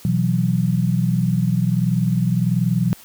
sine chord, B suspended fourth, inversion none, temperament equal, 123.47 / 164.81 / 185 Hz, B2 / E3 / F#3, 0 / 0 / 0 cents, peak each -20 dBFS, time 0.05-2.93 s, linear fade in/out 0 ms, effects white hiss -45 dBFS RMS until 3.04 s + high-pass 60 Hz 12 dB/octave

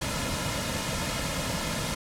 pink noise with comb filter, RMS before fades -30 dBFS, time 0.01-1.95 s, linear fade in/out 10 ms, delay 2.6 ms, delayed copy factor -0.6, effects low-pass 10000 Hz 12 dB/octave

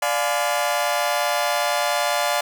sawtooth chord, D diminished seventh, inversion none, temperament just, 587.3 / 704.8 / 845.8 / 1014.9 Hz, D5 / F5 / Ab5 / Cb6, 0 / +16 / +31 / +47 cents, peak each -20 / -20 / -23 / -25 dBFS, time 0.02-2.41 s, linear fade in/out 5 ms, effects none

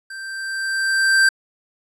square tone with level ramp, 1568 Hz, G6, in tune, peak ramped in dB -32 to -11 dBFS, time 0.1-1.29 s, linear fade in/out 5 ms, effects low-pass 10000 Hz 12 dB/octave

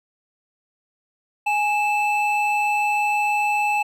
triangle tone pair together, 830.6 / 2637 Hz, G#5 / E7, 0 / 0 cents, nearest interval octave + minor sixth, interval 2000 cents, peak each -18 / -21 dBFS, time 1.46-3.83 s, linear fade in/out 10 ms, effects none

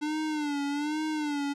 square tone with vibrato, 296.9 Hz, D4, 19 cents sharp, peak -29 dBFS, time 0.01-1.54 s, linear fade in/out 20 ms, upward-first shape sine, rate 1.2 Hz, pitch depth 83 cents each way, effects low-pass 7000 Hz 12 dB/octave

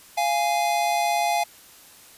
square tone pair together, 693 / 830.1 Hz, F5 / G#5, -14 / -1 cents, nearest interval minor third, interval 313 cents, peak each -24 dBFS, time 0.17-1.44 s, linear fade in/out 10 ms, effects white hiss -49 dBFS RMS until 2.17 s + resampled to 32000 Hz

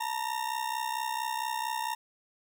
40% pulse ring-modulated tone, 919 Hz, A#5, 25 cents flat, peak -27 dBFS, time 0-1.95 s, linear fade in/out 10 ms, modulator 32.2 Hz, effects none

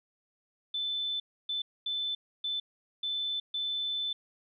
sine tone bursts at uneven times, 3520 Hz, A7, in tune, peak -30 dBFS, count 6, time 0.74-1.2 / 1.49-1.62 / 1.86-2.15 / 2.44-2.6 / 3.03-3.4 / 3.54-4.13 s, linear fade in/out 5 ms, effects none

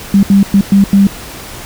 sine tone bursts at uneven times, 197.9 Hz, G3, 17 cents sharp, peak -3 dBFS, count 5, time 0.14-0.23 / 0.3-0.43 / 0.54-0.61 / 0.72-0.84 / 0.93-1.07 s, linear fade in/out 2 ms, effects pink hiss -28 dBFS RMS until 1.65 s

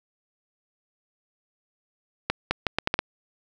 accelerating click train, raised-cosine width 0.3 ms, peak -6 dBFS, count 7, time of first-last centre 2.3-2.99 s, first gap 210 ms, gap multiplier 0.75, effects none

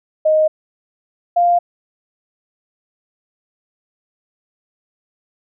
sine tone pair in turn, 622.3 / 698.5 Hz, D#5 / F5, 0 / 0 cents, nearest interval major second, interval 200 cents, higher second, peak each -10 dBFS, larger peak neither, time 0.25-0.48 / 1.36-1.59 s, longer neither, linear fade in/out 10 ms, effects none

